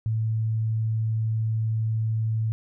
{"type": "tone", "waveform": "sine", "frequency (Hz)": 110.9, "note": "A2", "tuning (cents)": 14, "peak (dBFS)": -22, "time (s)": [0.06, 2.52], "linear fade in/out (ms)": 0, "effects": []}